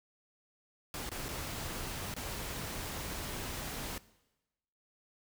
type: noise with dropouts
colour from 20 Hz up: pink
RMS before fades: -40 dBFS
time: 0.94-3.98 s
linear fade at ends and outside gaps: 1 ms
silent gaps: 1.092-1.116 / 1.284-1.288 / 2.14-2.164 s
effects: noise-tail reverb RT60 1.0 s tail -19 dB re dry